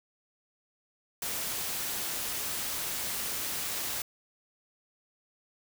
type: noise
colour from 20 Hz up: white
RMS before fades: -34 dBFS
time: 1.22-4.02 s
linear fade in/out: 2 ms
effects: none